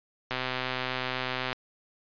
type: click train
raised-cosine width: 0.3 ms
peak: -14 dBFS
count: 157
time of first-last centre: 0.31-1.529 s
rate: 128 Hz
effects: resampled to 11025 Hz